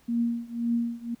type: tone with tremolo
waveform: sine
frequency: 234.7 Hz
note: A#3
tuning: 12 cents sharp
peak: -21 dBFS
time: 0.08-1.15 s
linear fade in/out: 10 ms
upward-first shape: triangle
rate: 1.9 Hz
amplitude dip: 95%
effects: pink hiss -62 dBFS RMS until 1.2 s